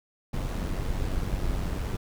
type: noise with amplitude modulation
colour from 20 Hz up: brown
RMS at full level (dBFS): -27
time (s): 0.33-1.97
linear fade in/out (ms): 10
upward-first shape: sine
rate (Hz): 94.4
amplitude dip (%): 45
effects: none